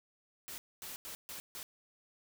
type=noise bursts at uneven times; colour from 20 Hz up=white; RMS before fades=-45 dBFS; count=5; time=0.48-0.58 / 0.82-0.96 / 1.05-1.15 / 1.29-1.4 / 1.55-1.63 s; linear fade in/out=0 ms; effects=none